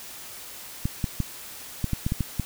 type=clicks; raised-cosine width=5 ms; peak=-12 dBFS; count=9; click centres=0.855 / 1.042 / 1.203 / 1.843 / 1.933 / 2.065 / 2.121 / 2.207 / 2.397 s; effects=white hiss -41 dBFS RMS until 2.45 s